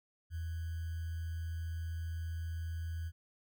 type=tone with sample-and-hold; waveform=sine; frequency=82.41 Hz; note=E2; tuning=in tune; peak=-36 dBFS; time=0.3-3.12 s; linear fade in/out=50 ms; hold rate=1575 Hz; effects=none